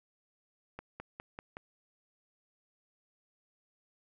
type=accelerating click train; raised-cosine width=0.5 ms; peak=-27 dBFS; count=5; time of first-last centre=0.79-1.569 s; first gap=210 ms; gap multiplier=0.95; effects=none